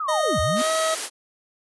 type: linear two-way sweep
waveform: sine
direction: down then up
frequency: 1318.5 to 66.6 to 262.2 Hz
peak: -24 dBFS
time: 0-0.62 s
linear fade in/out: 5 ms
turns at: 0.4 s
type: tone with pitch glide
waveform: 25% pulse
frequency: 620 to 640.4 Hz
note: D#5 to D#5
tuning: -6 to +50 cents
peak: -17 dBFS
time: 0.08-0.95 s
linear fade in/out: 10 ms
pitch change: +56 cents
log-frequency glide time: 0.59-0.7 s
type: high-pass noise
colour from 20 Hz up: white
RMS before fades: -28 dBFS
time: 0.55-1.1 s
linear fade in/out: 50 ms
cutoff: 270 Hz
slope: 48 dB/octave
effects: resampled to 24000 Hz